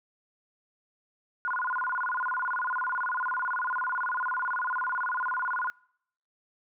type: tone with vibrato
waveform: sine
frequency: 1216 Hz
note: D#6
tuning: 40 cents flat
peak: -27 dBFS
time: 1.45-5.7 s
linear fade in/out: 0 ms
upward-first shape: square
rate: 18 Hz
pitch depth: 300 cents each way
effects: noise-tail reverb RT60 0.7 s tail -26 dB re dry